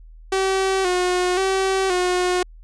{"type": "tone with vibrato", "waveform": "sawtooth", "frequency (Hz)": 372.1, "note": "F#4", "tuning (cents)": 10, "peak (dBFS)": -14, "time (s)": [0.32, 2.43], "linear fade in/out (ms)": 5, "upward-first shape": "square", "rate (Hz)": 0.95, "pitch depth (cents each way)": 51, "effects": ["added 40 Hz sine -40 dBFS peak until 2.63 s", "resampled to 22050 Hz"]}